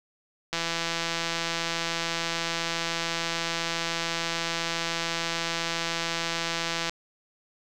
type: click train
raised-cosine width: 0.2 ms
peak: -11 dBFS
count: 1064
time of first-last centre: 0.53-6.895 s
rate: 167 Hz
effects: none